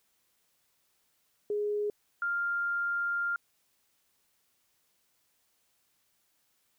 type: tone pair in turn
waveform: sine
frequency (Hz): 415.6 / 1397.9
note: G#4 / F6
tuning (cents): +1 / +1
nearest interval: octave + major sixth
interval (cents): 2100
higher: second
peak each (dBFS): -28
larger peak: neither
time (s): 1.5-1.9 / 2.22-3.36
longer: second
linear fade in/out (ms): 2
effects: white hiss -73 dBFS RMS until 6.78 s